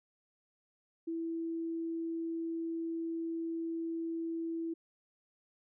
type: tone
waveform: sine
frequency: 330 Hz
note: E4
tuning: 2 cents sharp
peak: -34 dBFS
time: 1.07-4.74 s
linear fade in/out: 10 ms
effects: none